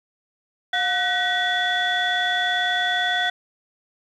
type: tone cluster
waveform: sine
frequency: 719 / 1503 / 1911 / 3437 Hz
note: F#5 / F#6 / A#6 / A7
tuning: -50 / +27 / +43 / -41 cents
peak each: -24 dBFS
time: 0.73-3.3 s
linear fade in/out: 5 ms
effects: tanh soft clip ceiling -13 dBFS + 9-bit